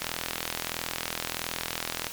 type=click train; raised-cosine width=0.2 ms; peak=-11 dBFS; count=86; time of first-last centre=0.02-2.068 s; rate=41.5 Hz; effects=white hiss -39 dBFS RMS until 2.12 s + MP3 96 kbps